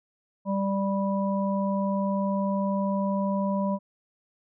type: harmonic tone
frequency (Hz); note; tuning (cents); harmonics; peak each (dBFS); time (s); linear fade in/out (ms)
196.4; G3; +4; 1 / 3 / 5; -25 / -30 / -32; 0.45-3.79; 50
effects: none